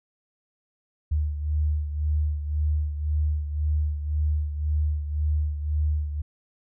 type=beating tone pair; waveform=sine; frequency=75.1 / 77 Hz; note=D2 / D#2; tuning=+39 / -17 cents; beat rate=1.9 Hz; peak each=-23 / -30 dBFS; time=1.11-6.22 s; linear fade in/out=10 ms; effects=none